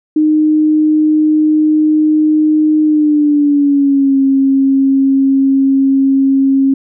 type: tone with pitch glide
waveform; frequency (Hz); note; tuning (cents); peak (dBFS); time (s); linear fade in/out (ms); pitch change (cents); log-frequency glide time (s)
sine; 307.5 to 270.8; D#4 to C#4; -20 to -40; -7; 0.16-6.74; 5; -220; 2.83-4.19
effects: none